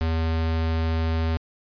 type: tone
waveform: square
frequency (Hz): 81.2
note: E2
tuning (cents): -26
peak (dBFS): -22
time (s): 0.01-1.37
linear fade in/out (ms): 0
effects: resampled to 11025 Hz